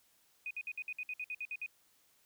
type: tone bursts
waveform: sine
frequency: 2489 Hz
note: D#7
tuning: in tune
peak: -37 dBFS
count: 12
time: 0.46-1.662 s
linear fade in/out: 2 ms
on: 47 ms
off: 58 ms
effects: white hiss -70 dBFS RMS until 2.25 s